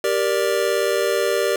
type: chord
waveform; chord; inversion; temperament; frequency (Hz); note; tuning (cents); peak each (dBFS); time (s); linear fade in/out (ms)
square; G minor; none; just; 392 / 470.4 / 588; G4 / Bb4 / D5; 0 / +16 / +2; -23; 0.04-1.56; 2
effects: none